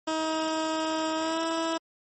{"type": "tone with pitch glide", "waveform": "15% pulse", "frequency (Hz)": [317.2, 327.2], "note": ["D#4", "E4"], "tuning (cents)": [33, -13], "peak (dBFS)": -20, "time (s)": [0.07, 1.78], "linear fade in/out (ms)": 10, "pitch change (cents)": 54, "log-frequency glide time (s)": [1.16, 1.41], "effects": ["MP3 32 kbps"]}